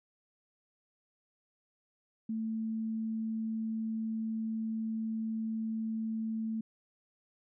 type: tone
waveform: sine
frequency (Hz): 222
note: A3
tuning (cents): +16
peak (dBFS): -32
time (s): 2.29-6.61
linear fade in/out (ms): 5
effects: none